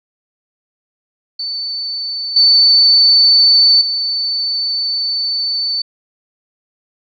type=tone with level steps; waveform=sine; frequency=4513 Hz; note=C#8; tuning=30 cents sharp; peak=-19 / -6 / -15 dBFS; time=1.39-5.82 s; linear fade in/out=5 ms; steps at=2.36 / 3.81 s; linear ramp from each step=5 ms; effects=none